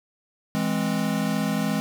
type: chord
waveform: square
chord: E augmented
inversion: none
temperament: equal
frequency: 164.81 / 207.7 / 261.6 Hz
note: E3 / G#3 / B#3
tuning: 0 / 0 / 0 cents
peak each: -29 / -26 / -29 dBFS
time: 0.55-1.8 s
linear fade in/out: 0 ms
effects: none